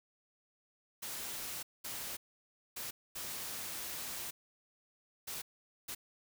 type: noise bursts at uneven times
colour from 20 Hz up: white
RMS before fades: -42 dBFS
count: 6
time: 1.02-1.63 / 1.84-2.17 / 2.76-2.91 / 3.15-4.31 / 5.27-5.42 / 5.88-5.95 s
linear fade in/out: 10 ms
effects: none